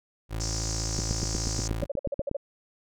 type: tone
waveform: 25% pulse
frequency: 55 Hz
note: A1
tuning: in tune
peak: -26 dBFS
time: 0.29-1.87 s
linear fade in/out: 50 ms
type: band-pass noise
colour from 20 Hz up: pink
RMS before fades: -35 dBFS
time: 0.4-1.68 s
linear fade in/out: 5 ms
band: 5000 to 7100 Hz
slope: 48 dB/octave
type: click train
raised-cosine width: 3 ms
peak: -17 dBFS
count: 12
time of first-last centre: 0.99-2.314 s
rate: 8.31 Hz
type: tone bursts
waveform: sine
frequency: 563 Hz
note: C#5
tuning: 27 cents sharp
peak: -26 dBFS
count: 8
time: 1.82-2.368 s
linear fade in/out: 5 ms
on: 23 ms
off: 52 ms
effects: none